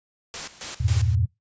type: noise with tremolo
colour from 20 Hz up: white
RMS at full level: -32 dBFS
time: 0.34-1.15 s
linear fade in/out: 0 ms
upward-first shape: square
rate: 3.7 Hz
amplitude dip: 80%
type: chord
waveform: sine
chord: E diminished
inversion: none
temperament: equal with one note detuned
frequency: 82.41 / 98.85 / 116.54 Hz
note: E2 / G2 / Bb2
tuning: 0 / +15 / 0 cents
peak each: -23 dBFS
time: 0.8-1.26 s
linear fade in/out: 10 ms
effects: noise-tail reverb RT60 0.2 s tail -23 dB re dry + resampled to 16000 Hz